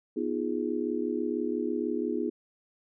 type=chord; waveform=sine; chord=F half-diminished seventh; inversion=second; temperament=equal with one note detuned; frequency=245 / 311.1 / 349.2 / 415.3 Hz; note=Cb4 / Eb4 / F4 / Ab4; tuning=-14 / 0 / 0 / 0 cents; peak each=-33 dBFS; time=0.16-2.3 s; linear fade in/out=10 ms; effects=none